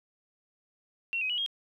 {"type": "tone with pitch steps", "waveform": "sine", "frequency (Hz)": [2728, 2526, 2930, 3249], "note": ["F7", "D#7", "F#7", "G#7"], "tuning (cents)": [-41, 26, -18, -39], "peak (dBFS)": -28, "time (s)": [1.13, 1.462], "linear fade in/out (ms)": 0, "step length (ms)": 83, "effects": ["11-bit"]}